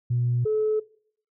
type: tone pair in turn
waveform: sine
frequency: 121.3 / 430.9 Hz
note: B2 / A4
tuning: -31 / -36 cents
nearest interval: octave + minor seventh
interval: 2195 cents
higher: second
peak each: -20 dBFS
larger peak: neither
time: 0.1-0.45 / 0.45-0.8 s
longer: neither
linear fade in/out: 10 ms
effects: noise-tail reverb RT60 0.6 s tail -21 dB re dry + tanh soft clip ceiling -16 dBFS